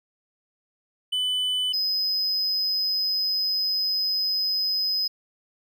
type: tone pair in turn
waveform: triangle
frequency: 3000 / 5045 Hz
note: F#7 / D#8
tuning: +23 / +23 cents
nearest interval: major sixth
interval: 900 cents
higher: second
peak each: -21 dBFS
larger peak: neither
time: 1.12-1.73 / 1.73-5.08 s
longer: second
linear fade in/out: 10 ms
effects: none